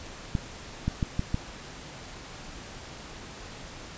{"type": "clicks", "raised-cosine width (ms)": 5, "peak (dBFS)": -13, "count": 5, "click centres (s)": [0.352, 0.88, 1.028, 1.194, 1.344], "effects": ["pink hiss -43 dBFS RMS until 3.97 s", "resampled to 16000 Hz"]}